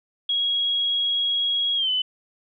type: tone with pitch glide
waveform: sine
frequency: 3308 to 3016 Hz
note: G#7 to F#7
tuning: -8 to +32 cents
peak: -20 dBFS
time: 0.29-2.02 s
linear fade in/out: 5 ms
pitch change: -160 cents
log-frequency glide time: 1.76-1.9 s
effects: none